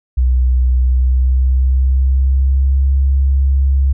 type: tone with pitch glide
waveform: sine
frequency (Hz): 62.9 to 67.81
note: B1 to C#2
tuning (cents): +32 to -38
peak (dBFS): -9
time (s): 0.17-3.93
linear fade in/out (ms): 10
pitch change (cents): +130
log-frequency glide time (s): 0.75-2.92
effects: none